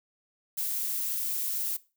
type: noise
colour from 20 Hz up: violet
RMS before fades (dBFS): -31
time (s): 0.57-1.77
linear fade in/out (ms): 10
effects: noise-tail reverb RT60 0.3 s tail -19 dB re dry